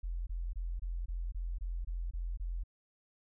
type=tone bursts; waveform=sine; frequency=43 Hz; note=F1; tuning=26 cents flat; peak=-34 dBFS; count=10; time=0.03-2.637 s; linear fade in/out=10 ms; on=240 ms; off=23 ms; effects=none